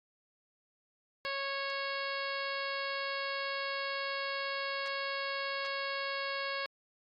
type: harmonic tone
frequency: 551 Hz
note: C#5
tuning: 11 cents flat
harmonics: 1 / 2 / 3 / 4 / 5 / 6 / 7 / 8 / 9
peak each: -40 / -40 / -40 / -42 / -45 / -47 / -49 / -44 / -50 dBFS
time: 1.25-6.66 s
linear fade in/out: 0 ms
effects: AAC 48 kbps